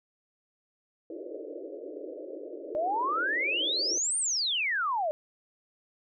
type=band-pass noise; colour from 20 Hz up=pink; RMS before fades=-40 dBFS; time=1.1-3.98 s; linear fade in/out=2 ms; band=300 to 600 Hz; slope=96 dB/octave
type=exponential two-way sweep; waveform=sine; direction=up then down; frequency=587.3 to 9180 to 587.3 Hz; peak=-26 dBFS; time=2.75-5.11 s; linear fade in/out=0 ms; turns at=4.18 s
effects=none